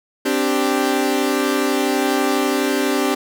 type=chord; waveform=sawtooth; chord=C suspended second; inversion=none; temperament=equal; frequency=261.6 / 293.7 / 392 Hz; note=C4 / D4 / G4; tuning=0 / 0 / 0 cents; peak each=-17 dBFS; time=0.25-3.15 s; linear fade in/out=10 ms; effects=none